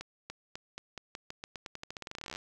accelerating click train, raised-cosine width 0.2 ms, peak -23 dBFS, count 29, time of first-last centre 0.01-2.359 s, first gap 290 ms, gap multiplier 0.88, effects none

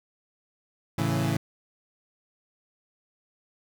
30% pulse chord, A major, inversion none, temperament equal, 110 / 138.59 / 164.81 Hz, A2 / C#3 / E3, 0 / 0 / 0 cents, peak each -26 dBFS, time 0.98-1.37 s, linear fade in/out 5 ms, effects none

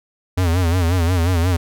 square tone with vibrato, 87.31 Hz, F2, in tune, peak -15 dBFS, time 0.37-1.57 s, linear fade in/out 10 ms, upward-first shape sine, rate 5.6 Hz, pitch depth 110 cents each way, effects none

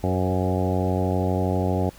harmonic tone with a mistuned harmonic, 92.5 Hz, F#2, in tune, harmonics 1 / 2 / 3 / 4 / 5 / 6 / 7 / 8 / 9, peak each -24 / -27 / -29 / -30 / -31 / -32 / -32 / -33 / -34 dBFS, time 0.03-1.9 s, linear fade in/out 10 ms, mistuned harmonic 6, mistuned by -17 cents, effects added 50 Hz sine -49 dBFS peak until 1.98 s + pink hiss -49 dBFS RMS until 1.98 s

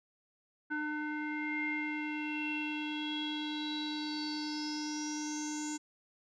square tone with low-pass filter sweep, 301.6 Hz, D4, 46 cents sharp, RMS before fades -37 dBFS, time 0.7-5.78 s, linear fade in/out 20 ms, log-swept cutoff 1600 to 7100 Hz, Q 9.9, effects none

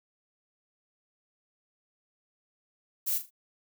violet noise with echo, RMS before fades -29 dBFS, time 3.06-3.19 s, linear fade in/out 20 ms, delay 39 ms, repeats 3, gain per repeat -10 dB, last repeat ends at 3.307 s, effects none

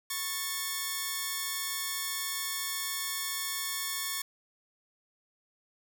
5% pulse tone pair together, 1100 / 1770.8 Hz, C#6 / A6, -14 / +11 cents, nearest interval minor sixth, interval 825 cents, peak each -23 / -24 dBFS, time 0.1-4.22 s, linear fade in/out 5 ms, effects none

